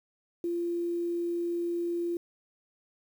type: tone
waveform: sine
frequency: 344.2 Hz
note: F4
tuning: 25 cents flat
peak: -28 dBFS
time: 0.44-2.17 s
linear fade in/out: 2 ms
effects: 9-bit